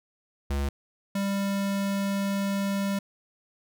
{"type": "tone pair in turn", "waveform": "square", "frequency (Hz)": [70, 197.99], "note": ["C#2", "G3"], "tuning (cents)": [18, 18], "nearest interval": "octave + tritone", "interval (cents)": 1800, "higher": "second", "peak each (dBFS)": -26, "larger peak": "neither", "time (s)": [[0.5, 0.69], [1.15, 2.99]], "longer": "second", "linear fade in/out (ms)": 5, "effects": []}